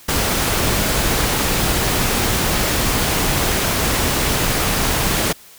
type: noise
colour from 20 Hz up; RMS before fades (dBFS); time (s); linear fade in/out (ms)
pink; -18; 0.08-5.33; 10
effects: white hiss -44 dBFS RMS until 5.58 s